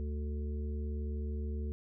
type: harmonic tone with a mistuned harmonic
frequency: 73.42 Hz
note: D2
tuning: in tune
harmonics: 1 / 3 / 5 / 6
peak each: -34 / -44 / -48 / -50 dBFS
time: 0-1.72 s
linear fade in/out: 0 ms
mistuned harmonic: 6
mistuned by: +20 cents
effects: none